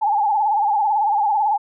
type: tone with vibrato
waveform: sine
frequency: 839 Hz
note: G#5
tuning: 17 cents sharp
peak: -15 dBFS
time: 0.01-1.58 s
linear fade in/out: 20 ms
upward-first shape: sine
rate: 18 Hz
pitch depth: 88 cents each way
effects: none